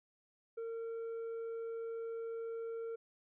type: tone with tanh clipping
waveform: sine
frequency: 457 Hz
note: A#4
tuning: 34 cents flat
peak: -40 dBFS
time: 0.57-2.96 s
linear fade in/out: 10 ms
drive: 4 dB
effects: none